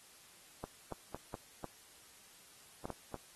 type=clicks; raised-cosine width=1 ms; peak=-27 dBFS; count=8; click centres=0.64 / 0.923 / 1.146 / 1.342 / 1.643 / 2.855 / 2.903 / 3.143 s; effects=white hiss -60 dBFS RMS until 3.35 s + AAC 32 kbps